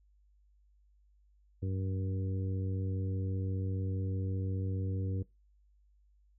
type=harmonic tone with a mistuned harmonic; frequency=95 Hz; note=F#2; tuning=46 cents sharp; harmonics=1 / 2 / 3 / 4 / 5; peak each=-32 / -43 / -43 / -48 / -47 dBFS; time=1.62-5.23 s; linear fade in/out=10 ms; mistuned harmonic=1; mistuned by=+19 cents; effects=noise-tail reverb RT60 0.2 s tail -21 dB re dry + added 50 Hz sine -63 dBFS peak until 6.38 s